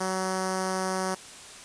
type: tone with notch filter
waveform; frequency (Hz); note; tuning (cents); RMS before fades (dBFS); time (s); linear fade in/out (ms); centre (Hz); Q
5% pulse; 187.7; F#3; +25; -29; 0-1.15; 10; 2500; 0.62
effects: white hiss -45 dBFS RMS until 1.64 s + resampled to 22050 Hz